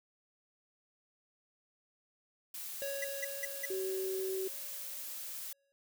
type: noise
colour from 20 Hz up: blue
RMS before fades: -43 dBFS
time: 2.54-5.53 s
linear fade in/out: 5 ms
type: tone with exponential decay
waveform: square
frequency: 555 Hz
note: C#5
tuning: 2 cents sharp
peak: -37 dBFS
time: 2.82-5.72 s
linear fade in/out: 0 ms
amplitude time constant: 630 ms
type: tone bursts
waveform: square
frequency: 1975.5 Hz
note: B6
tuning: in tune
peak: -35 dBFS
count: 4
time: 3.02-3.656 s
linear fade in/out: 5 ms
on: 24 ms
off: 180 ms
type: tone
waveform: sine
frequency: 380 Hz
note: F#4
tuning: 46 cents sharp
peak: -34 dBFS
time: 3.7-4.48 s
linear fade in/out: 5 ms
effects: none